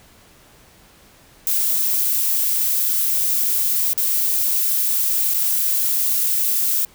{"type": "noise with dropouts", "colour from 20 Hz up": "violet", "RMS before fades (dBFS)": -19, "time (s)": [1.47, 6.85], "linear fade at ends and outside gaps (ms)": 1, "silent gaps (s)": [[3.933, 3.977], [5.338, 5.343]], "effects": ["pink hiss -50 dBFS RMS until 6.94 s"]}